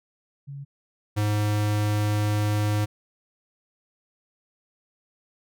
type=tone pair in turn; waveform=sine / square; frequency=140 / 104.88 Hz; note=C#3 / G#2; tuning=+18 / +17 cents; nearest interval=perfect fourth; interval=501 cents; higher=first; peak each=-34 / -22 dBFS; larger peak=second; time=0.47-0.65 / 1.16-2.86 s; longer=second; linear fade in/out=20 ms; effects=none